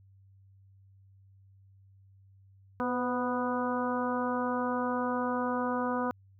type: harmonic tone with a mistuned harmonic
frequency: 246.9 Hz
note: B3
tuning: in tune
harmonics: 1 / 2 / 3 / 4 / 5 / 6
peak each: -32 / -34 / -38 / -35 / -37 / -41 dBFS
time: 2.8-6.11 s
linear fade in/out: 0 ms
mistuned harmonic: 2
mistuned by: +31 cents
effects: added 97 Hz sine -56 dBFS peak until 6.39 s